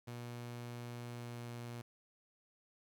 sawtooth tone with pitch glide, 120 to 119.31 Hz, B2 to A#2, -49 to +41 cents, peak -40 dBFS, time 0.07-1.82 s, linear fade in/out 10 ms, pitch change -10 cents, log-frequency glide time 0.97-1.53 s, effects 11-bit

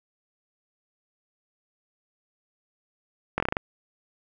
slowing click train, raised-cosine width 0.5 ms, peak -9 dBFS, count 7, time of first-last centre 3.38-3.569 s, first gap 21 ms, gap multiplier 1.16, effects none

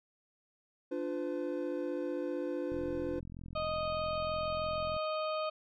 triangle chord, B diminished, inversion first, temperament equal with one note detuned, 293.7 / 349.2 / 506.9 Hz, D4 / F4 / B4, 0 / 0 / +45 cents, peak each -36 dBFS, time 0.91-3.2 s, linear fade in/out 10 ms
click train, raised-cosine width 5 ms, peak -34 dBFS, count 98, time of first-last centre 2.72-4.965 s, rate 43.2 Hz
harmonic tone, 622.3 Hz, D#5, in tune, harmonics 1 / 2 / 4 / 5 / 6 / 7, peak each -34 / -37 / -46 / -49 / -52 / -49 dBFS, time 3.55-5.5 s, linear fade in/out 10 ms
effects none

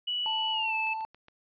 sine tone with pitch glide, 2947 to 2625 Hz, F#7 to E7, -8 to -8 cents, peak -28 dBFS, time 0.07-0.94 s, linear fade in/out 10 ms, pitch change -200 cents, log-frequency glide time 0.52-0.74 s
triangle tone, 883 Hz, A5, 6 cents sharp, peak -30 dBFS, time 0.26-1.05 s, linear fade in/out 0 ms
click train, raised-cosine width 0.3 ms, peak -36 dBFS, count 4, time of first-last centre 0.87-1.284 s, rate 7.25 Hz
effects resampled to 11025 Hz

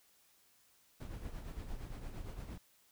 brown noise with tremolo, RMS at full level -42 dBFS, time 1-2.58 s, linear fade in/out 5 ms, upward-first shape triangle, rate 8.7 Hz, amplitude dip 60%, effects white hiss -69 dBFS RMS until 2.91 s

